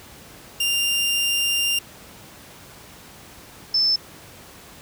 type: tone pair in turn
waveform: sawtooth / sine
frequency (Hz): 2794 / 5274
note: F7 / E8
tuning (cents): 0 / 0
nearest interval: major seventh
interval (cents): 1100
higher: second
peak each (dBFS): -16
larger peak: neither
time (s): 0.6-1.79 / 3.74-3.96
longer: first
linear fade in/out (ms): 5
effects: pink hiss -44 dBFS RMS until 4.81 s + high-pass 60 Hz 12 dB/octave